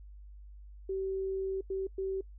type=tone bursts at uneven times; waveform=sine; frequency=384 Hz; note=G4; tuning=36 cents flat; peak=-31 dBFS; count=3; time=0.89-1.61 / 1.7-1.87 / 1.98-2.21 s; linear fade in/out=5 ms; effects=noise-tail reverb RT60 0.1 s tail -22 dB re dry + added 50 Hz sine -47 dBFS peak until 2.38 s